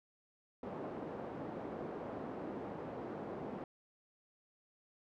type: band-pass noise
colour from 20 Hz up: pink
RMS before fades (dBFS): -44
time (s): 0.63-3.64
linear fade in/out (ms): 2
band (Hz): 230 to 700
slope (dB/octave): 12
effects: none

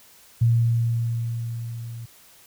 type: tone with level ramp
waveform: sine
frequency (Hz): 116.5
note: A#2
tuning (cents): -1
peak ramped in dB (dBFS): -14 to -33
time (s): 0.41-2.06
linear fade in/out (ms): 10
effects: white hiss -52 dBFS RMS until 2.46 s

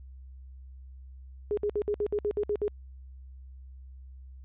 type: tone bursts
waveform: sine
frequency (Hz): 414.5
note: G#4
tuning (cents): -3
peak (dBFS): -25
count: 10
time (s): 1.51-2.68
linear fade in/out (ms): 0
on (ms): 63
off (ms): 60
effects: added 65 Hz sine -44 dBFS peak until 4.44 s + resampled to 8000 Hz

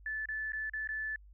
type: tone with dropouts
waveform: sine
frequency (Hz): 1743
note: A6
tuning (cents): -17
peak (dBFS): -34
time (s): 0.06-1.16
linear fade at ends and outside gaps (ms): 2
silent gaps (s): 0.257-0.287 / 0.521-0.532 / 0.697-0.735 / 0.874-0.889
effects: added 50 Hz sine -53 dBFS peak until 1.33 s

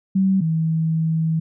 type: tone pair in turn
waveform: sine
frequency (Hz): 191.5 / 161.08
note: G3 / E3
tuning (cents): -40 / -40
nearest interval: minor third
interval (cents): 300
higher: first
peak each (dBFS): -14 / -17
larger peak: first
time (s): 0.15-0.41 / 0.41-1.4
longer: second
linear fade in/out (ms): 10
effects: none

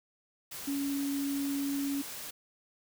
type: tone in noise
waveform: sine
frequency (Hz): 280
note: C#4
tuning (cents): +18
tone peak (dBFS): -30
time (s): 0.67-2.02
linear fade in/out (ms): 10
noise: white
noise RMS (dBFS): -42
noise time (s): 0.51-2.31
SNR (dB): +9
effects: none

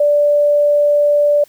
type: tone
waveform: sine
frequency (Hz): 585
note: D5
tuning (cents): -7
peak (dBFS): -9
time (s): 0-1.44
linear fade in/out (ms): 5
effects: white hiss -50 dBFS RMS until 1.48 s

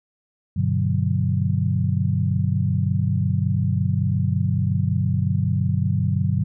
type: chord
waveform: sine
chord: G major seventh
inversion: none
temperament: equal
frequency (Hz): 98 / 123.47 / 146.83 / 185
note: G2 / B2 / D3 / F#3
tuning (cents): 0 / 0 / 0 / 0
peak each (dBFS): -22 / -24 / -24 / -25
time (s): 0.56-6.44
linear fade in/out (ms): 10
effects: none

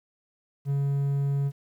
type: tone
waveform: triangle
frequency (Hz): 140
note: C#3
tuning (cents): +18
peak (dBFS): -21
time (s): 0.65-1.52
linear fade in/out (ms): 50
effects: 10-bit

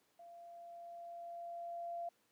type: tone with level ramp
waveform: sine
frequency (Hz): 687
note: F5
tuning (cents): -29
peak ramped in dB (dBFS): -53 to -39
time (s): 0.19-2.09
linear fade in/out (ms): 5
effects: pink hiss -75 dBFS RMS until 2.31 s + high-pass 200 Hz 12 dB/octave

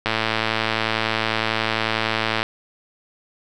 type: click train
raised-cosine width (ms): 0.3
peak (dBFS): -4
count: 264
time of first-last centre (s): 0.06-2.429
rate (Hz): 111
effects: none

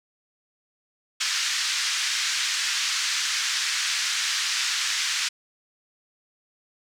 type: band-pass noise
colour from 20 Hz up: white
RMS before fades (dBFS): -26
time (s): 1.2-5.29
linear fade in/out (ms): 10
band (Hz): 1400 to 6400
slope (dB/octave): 24
effects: none

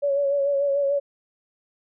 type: tone with vibrato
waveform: sine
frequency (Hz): 562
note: C#5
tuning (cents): +24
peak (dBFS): -19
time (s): 0.02-1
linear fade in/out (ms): 20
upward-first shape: sine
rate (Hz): 6.8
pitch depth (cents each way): 35
effects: none

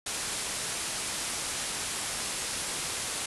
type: low-pass noise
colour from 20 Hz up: white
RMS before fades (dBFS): -34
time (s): 0.06-3.26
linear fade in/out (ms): 5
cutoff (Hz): 11000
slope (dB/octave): 96
effects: none

